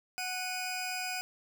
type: tone pair together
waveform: 20% pulse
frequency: 740 / 2473 Hz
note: F#5 / D#7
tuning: 0 / -11 cents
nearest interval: octave + major sixth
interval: 2089 cents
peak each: -32 / -32 dBFS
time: 0.18-1.21 s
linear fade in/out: 0 ms
effects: none